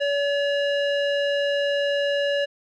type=tone with low-pass filter; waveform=square; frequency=569 Hz; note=C#5; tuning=45 cents sharp; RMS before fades=-23 dBFS; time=0-2.46 s; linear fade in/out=20 ms; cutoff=3000 Hz; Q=1.7; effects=none